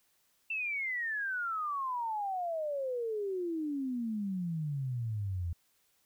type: exponential sweep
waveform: sine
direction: down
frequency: 2697 to 82.41 Hz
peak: -32 dBFS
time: 0.5-5.53 s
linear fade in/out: 5 ms
effects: white hiss -72 dBFS RMS until 6.05 s